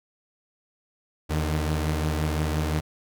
sawtooth tone pair together, 78.49 / 151.2 Hz, D#2 / D#3, +16 / -49 cents, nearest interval major seventh, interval 1135 cents, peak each -21 / -25 dBFS, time 1.29-2.81 s, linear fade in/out 20 ms, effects none

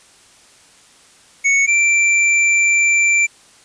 square tone pair in turn, 2217 / 2349 Hz, C#7 / D7, 0 / 0 cents, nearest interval minor second, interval 100 cents, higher second, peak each -12 dBFS, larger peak neither, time 1.44-1.67 / 1.67-3.27 s, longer second, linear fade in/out 20 ms, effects white hiss -48 dBFS RMS until 3.64 s + resampled to 22050 Hz

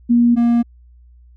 sine / triangle tone pair in turn, 238 / 236.2 Hz, A#3 / A#3, +36 / +23 cents, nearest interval unison, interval 13 cents, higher first, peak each -9 dBFS, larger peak neither, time 0.09-0.36 / 0.36-0.63 s, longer neither, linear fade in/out 20 ms, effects added 60 Hz sine -43 dBFS peak until 1.36 s

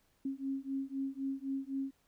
sine beating tone pair, 269 / 272.9 Hz, C4 / C#4, +48 / -27 cents, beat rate 3.9 Hz, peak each -38 / -38 dBFS, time 0.25-1.91 s, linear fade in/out 5 ms, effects pink hiss -73 dBFS RMS until 2.07 s

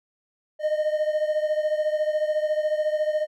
triangle beating tone pair, 609 / 623 Hz, D#5 / D#5, -37 / +2 cents, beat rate 14 Hz, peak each -21 / -25 dBFS, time 0.59-3.27 s, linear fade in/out 50 ms, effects none

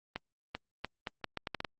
accelerating click train, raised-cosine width 0.3 ms, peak -19 dBFS, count 10, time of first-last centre 0.16-1.648 s, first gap 390 ms, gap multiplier 0.76, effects Opus 24 kbps

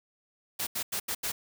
white noise bursts at uneven times, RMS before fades -32 dBFS, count 5, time 0.59-0.67 / 0.75-0.83 / 0.92-1 / 1.08-1.15 / 1.23-1.32 s, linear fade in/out 10 ms, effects none

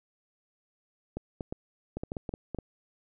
clicks, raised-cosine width 2 ms, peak -21 dBFS, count 11, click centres 1.17 / 1.408 / 1.525 / 1.97 / 2.035 / 2.119 / 2.168 / 2.292 / 2.339 / 2.547 / 2.587 s, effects none

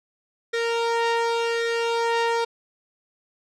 sawtooth tone pair together, 464 / 927.1 Hz, A#4 / A#5, -8 / -10 cents, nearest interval octave, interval 1198 cents, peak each -18 / -25 dBFS, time 0.53-2.45 s, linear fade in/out 10 ms, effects low-pass 5000 Hz 12 dB/octave

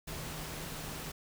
sine tone in noise, 155.56 Hz, D#3, in tune, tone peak -46 dBFS, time 0.07-1.12 s, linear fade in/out 10 ms, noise pink, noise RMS -42 dBFS, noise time 0.07-1.12 s, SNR -7 dB, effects none

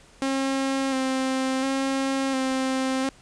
sawtooth tone with vibrato, 266.2 Hz, C4, 30 cents sharp, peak -19 dBFS, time 0.22-3.09 s, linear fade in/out 0 ms, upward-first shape square, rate 0.71 Hz, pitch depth 22 cents each way, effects pink hiss -53 dBFS RMS until 3.21 s + resampled to 22050 Hz

